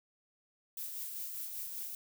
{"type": "noise with tremolo", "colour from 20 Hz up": "violet", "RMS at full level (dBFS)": -40, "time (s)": [0.77, 1.95], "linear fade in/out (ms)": 2, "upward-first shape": "sine", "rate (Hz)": 5.1, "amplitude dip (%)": 35, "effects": []}